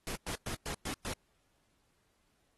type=noise bursts; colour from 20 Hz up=pink; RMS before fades=-39 dBFS; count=6; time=0.07-1.136 s; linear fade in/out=0 ms; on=86 ms; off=110 ms; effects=pink hiss -75 dBFS RMS until 2.57 s + AAC 32 kbps